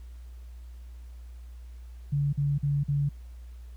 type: tone bursts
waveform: sine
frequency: 142.9 Hz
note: D3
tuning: 47 cents flat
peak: -23 dBFS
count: 4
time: 2.12-3.092 s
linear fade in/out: 10 ms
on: 210 ms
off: 44 ms
effects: added 60 Hz sine -41 dBFS peak until 3.76 s + pink hiss -64 dBFS RMS until 3.76 s